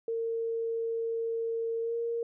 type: tone with pitch glide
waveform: sine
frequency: 457 to 465.5 Hz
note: A#4 to A#4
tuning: -34 to -2 cents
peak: -29 dBFS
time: 0.08-2.23 s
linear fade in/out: 2 ms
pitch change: +32 cents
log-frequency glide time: 1.81-1.95 s
effects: none